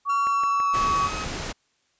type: tone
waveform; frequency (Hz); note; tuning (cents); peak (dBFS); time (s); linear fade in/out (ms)
sine; 1128; C#6; +30; -20; 0.05-1.1; 50
type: tone with pitch glide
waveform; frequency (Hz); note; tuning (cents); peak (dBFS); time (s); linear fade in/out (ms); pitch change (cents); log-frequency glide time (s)
30% pulse; 1369 to 1270; F6 to D#6; -35 to +35; -29; 0.09-1.25; 10; -130; 0.22-1.01
type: click train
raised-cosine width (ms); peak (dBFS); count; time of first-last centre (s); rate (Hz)
0.5; -22; 4; 0.27-0.768; 6.03
type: noise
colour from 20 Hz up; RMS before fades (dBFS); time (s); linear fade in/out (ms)
pink; -31; 0.73-1.53; 20
effects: white hiss -68 dBFS RMS until 1.99 s + resampled to 16000 Hz